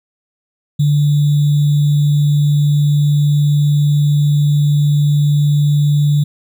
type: tone with sample-and-hold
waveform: sine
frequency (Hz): 146.6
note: D3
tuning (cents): -3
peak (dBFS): -9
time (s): 0.79-6.24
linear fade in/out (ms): 10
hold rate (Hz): 3675
effects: none